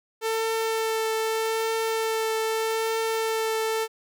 sawtooth tone with vibrato, 445.6 Hz, A4, 22 cents sharp, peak -20 dBFS, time 0.21-3.88 s, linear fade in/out 50 ms, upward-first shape triangle, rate 0.81 Hz, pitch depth 13 cents each way, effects none

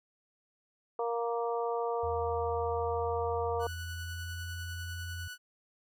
harmonic tone, 234 Hz, A#3, 7 cents sharp, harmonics 2 / 3 / 4 / 5, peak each -32 / -36 / -38 / -40 dBFS, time 0.99-3.67 s, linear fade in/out 2 ms
sine tone with pitch glide, 81.9 to 87.27 Hz, E2 to F2, -11 to -1 cents, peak -38 dBFS, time 2.03-5.28 s, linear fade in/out 5 ms, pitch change +110 cents, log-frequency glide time 2.51-4.56 s
sawtooth tone with tremolo, 1480 Hz, F#6, in tune, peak -37 dBFS, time 3.59-5.38 s, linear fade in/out 50 ms, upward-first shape sine, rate 10 Hz, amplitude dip 30%
effects none

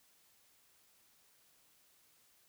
silence, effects white hiss -69 dBFS RMS until 2.48 s

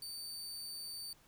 sawtooth tone, 4579 Hz, D8, 45 cents flat, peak -40 dBFS, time 0.02-1.13 s, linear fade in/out 2 ms, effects pink hiss -66 dBFS RMS until 1.27 s

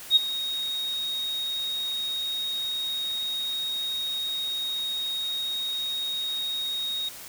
sine tone with ADSR envelope, 3748 Hz, A#7, 9 cents sharp, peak -12 dBFS, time 0.1-7.09 s, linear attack 61 ms, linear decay 17 ms, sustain -15 dB, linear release 6 ms, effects white hiss -42 dBFS RMS until 7.28 s

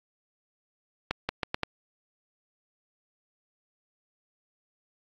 accelerating click train, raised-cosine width 0.3 ms, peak -11 dBFS, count 5, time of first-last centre 1.11-1.633 s, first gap 180 ms, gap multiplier 0.79, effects AAC 48 kbps

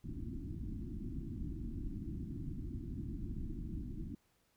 pink low-pass noise, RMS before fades -42 dBFS, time 0.04-4.15 s, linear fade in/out 5 ms, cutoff 340 Hz, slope 96 dB/octave, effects pink hiss -75 dBFS RMS until 4.56 s

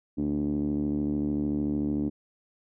5% pulse tone with low-pass filter, 73.42 Hz, D2, in tune, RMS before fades -28 dBFS, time 0.17-2.1 s, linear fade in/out 20 ms, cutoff 270 Hz, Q 5.5, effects none

